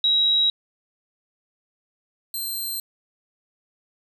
sine / 5% pulse tone pair in turn, 3849 / 4138 Hz, B7 / C8, -45 / -20 cents, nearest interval minor second, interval 125 cents, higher second, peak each -16 / -20 dBFS, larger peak first, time 0.04-0.5 / 2.34-2.8 s, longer neither, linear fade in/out 2 ms, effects 9-bit

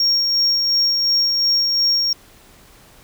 triangle tone with tremolo, 5560 Hz, F8, 9 cents flat, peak -11 dBFS, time 0-2.13 s, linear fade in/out 2 ms, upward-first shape sine, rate 2.8 Hz, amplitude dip 35%, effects tanh soft clip ceiling -8 dBFS + pink hiss -48 dBFS RMS until 3.03 s

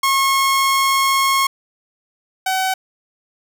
sawtooth tone pair in turn, 1086 / 756.7 Hz, C#6 / F#5, -36 / +39 cents, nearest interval tritone, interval 625 cents, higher first, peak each -10 / -13 dBFS, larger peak first, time 0.03-1.47 / 2.46-2.74 s, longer first, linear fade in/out 5 ms, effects none

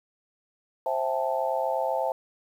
sine chord, A minor seventh, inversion first, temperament just, 528 / 660 / 792 / 880 Hz, C5 / E5 / G5 / A5, +16 / +2 / +18 / 0 cents, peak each -29 / -29 / -32 / -30 dBFS, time 0.86-2.12 s, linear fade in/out 2 ms, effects 9-bit

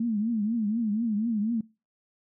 sine tone with vibrato, 220 Hz, A3, in tune, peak -24 dBFS, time 0-1.61 s, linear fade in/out 5 ms, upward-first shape triangle, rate 4.1 Hz, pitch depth 160 cents each way, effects noise-tail reverb RT60 0.3 s tail -23 dB re dry

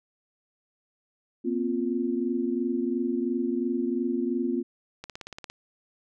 sine chord, Bb suspended second, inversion none, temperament equal with one note detuned, 238.7 / 261.6 / 349.2 Hz, Bb3 / C4 / F4, +41 / 0 / 0 cents, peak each -29 dBFS, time 1.44-4.63 s, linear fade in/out 20 ms
click train, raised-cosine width 0.2 ms, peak -21 dBFS, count 9, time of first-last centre 5.04-5.5 s, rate 17.4 Hz
effects none

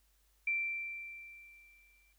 sine tone with exponential decay, 2349 Hz, D7, in tune, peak -29 dBFS, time 0.47-2.13 s, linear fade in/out 5 ms, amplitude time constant 360 ms, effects added 50 Hz sine -70 dBFS peak until 2.18 s + white hiss -74 dBFS RMS until 2.18 s

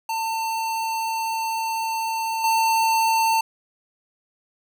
square tone with level steps, 898 Hz, A5, 35 cents sharp, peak -24 / -18 dBFS, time 0.09-3.41 s, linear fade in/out 5 ms, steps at 2.44 s, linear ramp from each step 2 ms, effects none

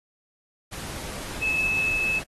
sine tone in noise, 2600 Hz, E7, 24 cents flat, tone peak -22 dBFS, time 1.41-2.2 s, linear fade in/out 20 ms, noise pink, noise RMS -36 dBFS, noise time 0.71-2.24 s, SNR +11 dB, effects AAC 32 kbps

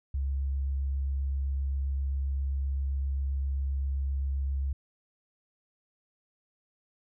sine tone with vibrato, 68.3 Hz, C#2, 25 cents flat, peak -27 dBFS, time 0.14-4.73 s, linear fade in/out 5 ms, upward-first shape sine, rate 7.6 Hz, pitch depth 9 cents each way, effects none

